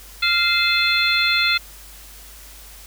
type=harmonic tone with a mistuned harmonic; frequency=695 Hz; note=F5; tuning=9 cents flat; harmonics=2 / 3 / 4 / 5 / 6; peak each=-22 / -22 / -22 / -22 / -22 dBFS; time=0.22-1.58 s; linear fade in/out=10 ms; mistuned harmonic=4; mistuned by=-120 cents; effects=added 50 Hz sine -43 dBFS peak until 2.86 s + white hiss -43 dBFS RMS until 2.86 s